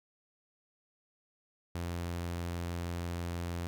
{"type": "tone", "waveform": "sawtooth", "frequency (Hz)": 86.3, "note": "F2", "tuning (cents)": -20, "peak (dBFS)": -31, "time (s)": [1.75, 3.67], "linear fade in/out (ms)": 0, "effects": []}